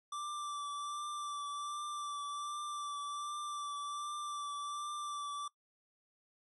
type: tone with vibrato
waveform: square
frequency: 1171 Hz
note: D6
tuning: 5 cents flat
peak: -39 dBFS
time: 0.12-5.48 s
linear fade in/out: 5 ms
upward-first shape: triangle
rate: 1.3 Hz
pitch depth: 24 cents each way
effects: noise-tail reverb RT60 0.1 s tail -20 dB re dry + MP3 48 kbps